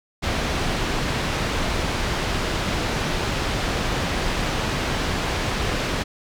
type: low-pass noise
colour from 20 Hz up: pink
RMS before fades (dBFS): -24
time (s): 0.22-6.04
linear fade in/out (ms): 20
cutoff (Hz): 4700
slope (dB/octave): 12
effects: none